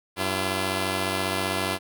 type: tone pair together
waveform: 5% pulse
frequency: 94.78 / 339.8 Hz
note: F#2 / F4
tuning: +42 / -47 cents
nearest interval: octave + minor seventh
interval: 2211 cents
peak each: -16 dBFS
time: 0.16-1.79 s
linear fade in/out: 50 ms
effects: none